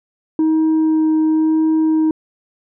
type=tone with vibrato; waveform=sine; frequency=315.3 Hz; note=D#4; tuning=23 cents sharp; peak=-9 dBFS; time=0.39-2.11 s; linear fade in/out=2 ms; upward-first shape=sine; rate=0.96 Hz; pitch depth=8 cents each way; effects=tanh soft clip ceiling -11 dBFS